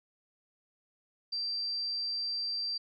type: tone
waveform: sine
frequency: 4699 Hz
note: D8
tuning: in tune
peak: -31 dBFS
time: 1.32-2.78 s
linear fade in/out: 10 ms
effects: MP3 96 kbps